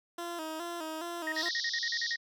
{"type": "tone with vibrato", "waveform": "15% pulse", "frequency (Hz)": 329.6, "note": "E4", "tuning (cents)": 0, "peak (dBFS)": -30, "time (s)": [0.18, 1.49], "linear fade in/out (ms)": 5, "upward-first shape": "square", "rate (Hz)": 2.4, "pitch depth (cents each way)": 73}
{"type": "tone bursts", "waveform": "sine", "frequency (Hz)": 1864.7, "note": "A#6", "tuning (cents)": 0, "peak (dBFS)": -31, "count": 10, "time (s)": [1.27, 2.159], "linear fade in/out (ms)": 2, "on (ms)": 52, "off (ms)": 41}
{"type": "band-pass noise", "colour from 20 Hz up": "white", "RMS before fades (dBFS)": -36, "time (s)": [1.34, 2.17], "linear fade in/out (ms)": 50, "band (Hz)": [3400, 5600], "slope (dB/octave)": 96}
{"effects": []}